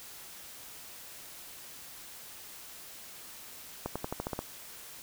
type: accelerating click train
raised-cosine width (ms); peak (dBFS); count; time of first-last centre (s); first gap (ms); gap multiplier
1; -19; 8; 3.86-4.391; 96; 0.92
effects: white hiss -48 dBFS RMS until 5.02 s

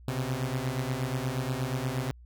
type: beating tone pair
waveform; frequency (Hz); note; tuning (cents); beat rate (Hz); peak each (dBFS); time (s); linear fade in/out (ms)
sawtooth; 125.3 / 133.7; B2 / C3; +25 / +38; 8.4; -28; 0.08-2.11; 0
effects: added 60 Hz sine -48 dBFS peak until 2.25 s

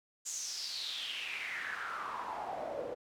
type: noise with band-pass filter sweep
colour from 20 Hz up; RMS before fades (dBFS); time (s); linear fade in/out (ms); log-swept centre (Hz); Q
pink; -40; 0.25-2.95; 20; 7200 to 480; 6.1
effects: none

